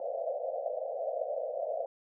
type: band-pass noise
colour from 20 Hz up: pink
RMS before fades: -35 dBFS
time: 0-1.86 s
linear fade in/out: 2 ms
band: 500 to 710 Hz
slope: 96 dB/octave
effects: none

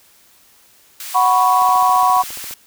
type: high-pass noise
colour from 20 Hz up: white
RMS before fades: -30 dBFS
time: 1-2.54 s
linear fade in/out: 2 ms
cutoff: 1300 Hz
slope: 12 dB/octave
type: chord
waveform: sine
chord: F# suspended fourth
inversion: none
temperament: equal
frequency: 740 / 987.8 / 1108.7 Hz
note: F#5 / B5 / C#6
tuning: 0 / 0 / 0 cents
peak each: -15 dBFS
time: 1.14-2.23 s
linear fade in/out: 20 ms
type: click train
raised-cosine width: 1 ms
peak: -24 dBFS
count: 14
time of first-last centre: 1.62-2.51 s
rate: 14.6 Hz
effects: white hiss -51 dBFS RMS until 2.66 s

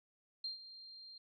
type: tone with ADSR envelope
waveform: sine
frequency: 4186 Hz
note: C8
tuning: in tune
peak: -37 dBFS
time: 0.44-1.18 s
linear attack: 5 ms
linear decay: 130 ms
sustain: -14 dB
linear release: 5 ms
effects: none

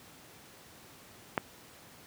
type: click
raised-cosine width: 0.5 ms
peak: -12 dBFS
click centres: 1.378 s
effects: pink hiss -54 dBFS RMS until 2.06 s + high-pass 100 Hz 12 dB/octave

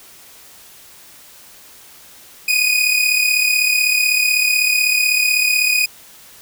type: tone pair together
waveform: sawtooth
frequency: 2464 / 2500 Hz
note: D#7 / D#7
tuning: -17 / +8 cents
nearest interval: unison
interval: 25 cents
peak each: -13 dBFS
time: 2.48-5.86 s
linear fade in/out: 5 ms
effects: white hiss -43 dBFS RMS until 6.41 s

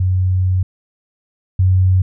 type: tone pair in turn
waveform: sine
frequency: 92.5 / 92.96 Hz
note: F#2 / F#2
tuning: 0 / +9 cents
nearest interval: unison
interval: 9 cents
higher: second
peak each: -12 / -9 dBFS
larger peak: second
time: 0-0.63 / 1.59-2.02 s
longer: first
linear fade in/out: 5 ms
effects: none

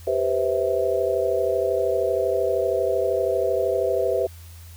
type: chord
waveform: sine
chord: C major seventh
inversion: second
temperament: just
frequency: 392.4 / 490.5 / 523.3 / 654.1 Hz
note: G4 / B4 / C5 / E5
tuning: +2 / -12 / 0 / -14 cents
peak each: -25 dBFS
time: 0.07-4.27 s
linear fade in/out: 5 ms
effects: added 84 Hz sine -40 dBFS peak until 4.76 s + white hiss -50 dBFS RMS until 4.76 s

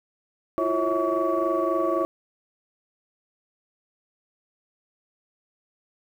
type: tone cluster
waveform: sine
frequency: 331 / 354.7 / 548 / 646 / 1134 Hz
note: E4 / F4 / C#5 / E5 / C#6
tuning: +7 / +27 / -20 / -35 / +39 cents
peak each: -27 dBFS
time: 0.58-2.05 s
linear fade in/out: 0 ms
effects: tanh soft clip ceiling -13 dBFS + 9-bit

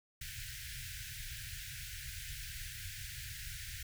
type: band-stop noise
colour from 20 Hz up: pink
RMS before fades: -45 dBFS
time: 0.21-3.83 s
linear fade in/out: 5 ms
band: 140 to 1500 Hz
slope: 96 dB/octave
effects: none

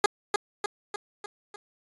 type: tone with echo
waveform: 15% pulse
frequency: 412.6 Hz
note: G#4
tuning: 11 cents flat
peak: -10 dBFS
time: 0.04-0.06 s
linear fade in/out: 2 ms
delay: 300 ms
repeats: 5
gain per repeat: -5 dB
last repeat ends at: 1.56 s
effects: resampled to 24000 Hz

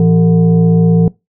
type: tone with frequency modulation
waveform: sine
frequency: 168.8 Hz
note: E3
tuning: 41 cents sharp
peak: -6 dBFS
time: 0-1.08 s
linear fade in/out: 2 ms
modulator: 282 Hz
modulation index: 0.75
effects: noise-tail reverb RT60 0.2 s tail -21 dB re dry

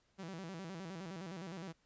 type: tone with vibrato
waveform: sawtooth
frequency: 177.8 Hz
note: F3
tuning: 31 cents sharp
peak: -40 dBFS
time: 0.18-1.73 s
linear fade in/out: 20 ms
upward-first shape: square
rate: 9.7 Hz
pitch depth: 140 cents each way
effects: pink hiss -75 dBFS RMS until 1.85 s + resampled to 16000 Hz

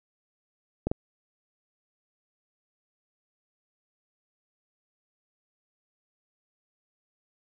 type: clicks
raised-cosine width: 2 ms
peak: -13 dBFS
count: 2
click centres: 0.87 / 0.915 s
effects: none

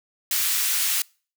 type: high-pass noise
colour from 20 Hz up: white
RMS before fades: -23 dBFS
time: 0.31-1.02 s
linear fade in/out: 2 ms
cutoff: 1700 Hz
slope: 12 dB/octave
effects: noise-tail reverb RT60 0.4 s tail -26 dB re dry

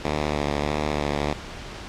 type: tone with vibrato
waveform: 5% pulse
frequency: 73.9 Hz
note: D2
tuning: 11 cents sharp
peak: -12 dBFS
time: 0.04-1.34 s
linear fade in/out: 10 ms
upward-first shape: sine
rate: 1.6 Hz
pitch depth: 33 cents each way
effects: pink hiss -37 dBFS RMS until 1.88 s + low-pass 5000 Hz 12 dB/octave

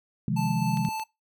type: chord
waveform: sine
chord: F minor seventh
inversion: second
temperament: just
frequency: 130.96 / 157.15 / 174.61 / 209.5 Hz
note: C3 / Eb3 / F3 / Ab3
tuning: +2 / +18 / 0 / +15 cents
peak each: -29 dBFS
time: 0.28-0.89 s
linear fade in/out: 2 ms
type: tone with tremolo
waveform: square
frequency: 879 Hz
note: A5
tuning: 2 cents flat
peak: -30 dBFS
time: 0.36-1.04 s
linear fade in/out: 10 ms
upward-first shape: triangle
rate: 3.8 Hz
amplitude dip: 30%
type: clicks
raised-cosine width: 0.2 ms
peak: -24 dBFS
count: 3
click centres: 0.772 / 0.85 / 0.997 s
effects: noise-tail reverb RT60 0.2 s tail -22 dB re dry

